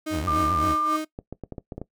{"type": "tone with tremolo", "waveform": "35% pulse", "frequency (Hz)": 311.1, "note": "D#4", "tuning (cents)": 0, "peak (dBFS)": -24, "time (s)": [0.06, 1.05], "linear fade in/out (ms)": 10, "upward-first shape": "sine", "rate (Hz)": 3.6, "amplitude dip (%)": 75}
{"type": "tone with vibrato", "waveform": "sawtooth", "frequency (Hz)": 82, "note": "E2", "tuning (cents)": -9, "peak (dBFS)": -24, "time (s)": [0.1, 0.76], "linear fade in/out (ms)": 50, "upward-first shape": "triangle", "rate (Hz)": 7.6, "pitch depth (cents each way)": 300}
{"type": "tone", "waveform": "sine", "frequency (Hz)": 1195, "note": "D6", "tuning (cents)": 30, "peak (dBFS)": -21, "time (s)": [0.27, 0.97], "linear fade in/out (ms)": 10}
{"type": "clicks", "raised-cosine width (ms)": 2, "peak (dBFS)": -20, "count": 8, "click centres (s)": [1.189, 1.326, 1.437, 1.523, 1.582, 1.722, 1.78, 1.816]}
{"effects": ["noise-tail reverb RT60 0.1 s tail -19 dB re dry"]}